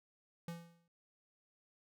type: tone with exponential decay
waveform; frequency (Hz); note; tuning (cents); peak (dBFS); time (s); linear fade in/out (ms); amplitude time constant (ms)
square; 169.3; E3; +46; -40; 0.48-0.88; 2; 86
effects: none